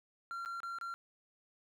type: tone with dropouts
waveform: triangle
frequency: 1374 Hz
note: F6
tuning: 29 cents flat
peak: -37 dBFS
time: 0.31-0.94 s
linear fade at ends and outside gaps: 0 ms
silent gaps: 0.45-0.459 / 0.603-0.632 / 0.786-0.812 s
effects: none